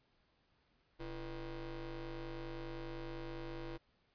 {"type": "ring-modulated tone", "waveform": "30% pulse", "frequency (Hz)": 155.1, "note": "D#3", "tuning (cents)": -5, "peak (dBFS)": -37, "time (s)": [0.99, 3.78], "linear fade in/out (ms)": 20, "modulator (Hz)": 180, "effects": ["pink hiss -75 dBFS RMS until 4.14 s", "resampled to 11025 Hz"]}